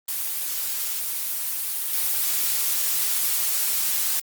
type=noise with level steps; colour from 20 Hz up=blue; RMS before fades=-27 / -23 dBFS; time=0.08-4.2 s; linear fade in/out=5 ms; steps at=1.93 s; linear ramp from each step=2 ms; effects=Opus 24 kbps